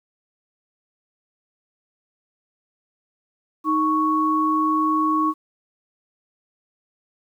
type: tone pair together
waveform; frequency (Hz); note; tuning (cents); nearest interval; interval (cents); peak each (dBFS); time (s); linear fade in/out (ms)
sine; 311.5 / 1110.1; D#4 / C#6; +2 / +2; octave + minor seventh; 2200; -21 / -19; 3.64-5.34; 50
effects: 9-bit

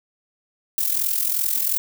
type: noise with amplitude modulation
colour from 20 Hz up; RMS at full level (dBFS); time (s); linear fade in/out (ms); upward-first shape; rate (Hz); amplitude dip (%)
violet; -19; 0.78-1.78; 0; sine; 42.8; 70
effects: none

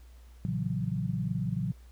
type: chord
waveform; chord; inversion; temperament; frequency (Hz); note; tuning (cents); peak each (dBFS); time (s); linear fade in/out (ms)
sine; F# dominant seventh; first; just; 115.62 / 138.75 / 166.5 / 185; A#2 / C#3 / E3 / F#3; -14 / +2 / +18 / 0; -34; 0.45-1.72; 0
effects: added 60 Hz sine -49 dBFS peak until 1.91 s + pink hiss -64 dBFS RMS until 1.91 s

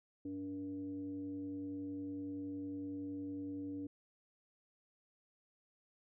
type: tone with frequency modulation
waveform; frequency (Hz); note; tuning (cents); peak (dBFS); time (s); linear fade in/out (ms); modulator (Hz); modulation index
sine; 287.4; D4; -37; -40; 0.25-3.87; 5; 188; 0.45
effects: none

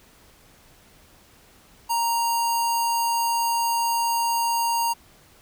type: tone with notch filter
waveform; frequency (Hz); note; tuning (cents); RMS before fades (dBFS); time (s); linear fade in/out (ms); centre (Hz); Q
square; 932.3; A#5; 0; -23; 1.89-4.94; 20; 1900; 0.58
effects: pink hiss -54 dBFS RMS until 5.41 s

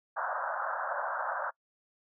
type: band-pass noise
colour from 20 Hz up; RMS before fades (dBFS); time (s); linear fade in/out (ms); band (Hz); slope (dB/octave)
white; -34; 0.16-1.51; 20; 550 to 1600; 96
effects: noise-tail reverb RT60 0.1 s tail -25 dB re dry

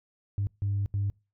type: tone bursts at uneven times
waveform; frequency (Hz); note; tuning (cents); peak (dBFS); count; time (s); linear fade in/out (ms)
sine; 100.1; G2; +37; -24; 3; 0.38-0.47 / 0.62-0.86 / 0.94-1.1; 0
effects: noise-tail reverb RT60 0.3 s tail -26 dB re dry + tanh soft clip ceiling -22 dBFS

